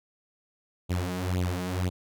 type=tone with flanger; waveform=sawtooth; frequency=90.6 Hz; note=F#2; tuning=36 cents flat; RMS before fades=-29 dBFS; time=0.89-1.9 s; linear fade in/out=20 ms; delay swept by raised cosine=0.27 to 4.87 ms; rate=2 Hz; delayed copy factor=+0.9; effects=none